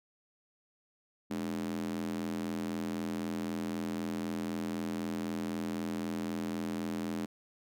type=tone with high-pass filter; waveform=square; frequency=41.96 Hz; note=E1; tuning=31 cents sharp; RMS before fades=-36 dBFS; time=1.3-7.26 s; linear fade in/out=10 ms; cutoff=240 Hz; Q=4.3; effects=none